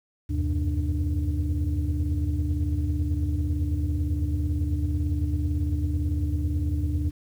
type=tone cluster; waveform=sine; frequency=75.6 / 85.5 / 93.6 / 126.9 / 295.7 Hz; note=D#2 / F2 / F#2 / B2 / D4; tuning=-49 / -36 / +20 / +47 / +12 cents; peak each=-24 / -33 / -28 / -33 / -31 dBFS; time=0.29-7.11 s; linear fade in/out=20 ms; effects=tanh soft clip ceiling -17 dBFS + 9-bit